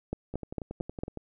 two click trains, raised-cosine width 2 ms, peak -24 / -18 dBFS, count 10 / 5, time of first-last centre 0.34-1.173 / 0.13-1.035 s, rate 10.8 / 4.42 Hz, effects none

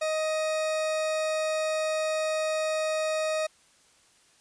40% pulse tone, 626 Hz, D#5, 10 cents sharp, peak -25 dBFS, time 0.01-3.47 s, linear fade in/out 10 ms, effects white hiss -61 dBFS RMS until 4.4 s + resampled to 22050 Hz

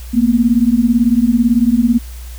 sine beating tone pair, 227.3 / 245.3 Hz, A#3 / B3, -43 / -12 cents, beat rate 18 Hz, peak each -12 dBFS, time 0.13-1.99 s, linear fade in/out 20 ms, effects added 60 Hz sine -27 dBFS peak until 2.38 s + white hiss -40 dBFS RMS until 2.38 s

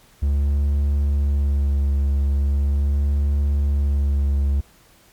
triangle tone with vibrato, 70.6 Hz, C#2, 32 cents sharp, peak -14 dBFS, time 0.22-4.61 s, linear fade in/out 10 ms, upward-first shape sine, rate 0.4 Hz, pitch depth 20 cents each way, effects pink hiss -53 dBFS RMS until 5.12 s + MP3 96 kbps

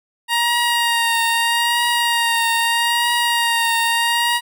15% pulse tone with vibrato, 937 Hz, A#5, 9 cents sharp, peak -9 dBFS, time 0.28-4.41 s, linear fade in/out 50 ms, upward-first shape triangle, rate 0.79 Hz, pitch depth 31 cents each way, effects none

